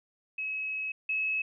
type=tone pair in turn; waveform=sine; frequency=2566 / 2579 Hz; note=E7 / E7; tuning=-47 / -39 cents; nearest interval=unison; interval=8 cents; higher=second; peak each=-31 / -27 dBFS; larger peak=second; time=0.38-0.92 / 1.09-1.42 s; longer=first; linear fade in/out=5 ms; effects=none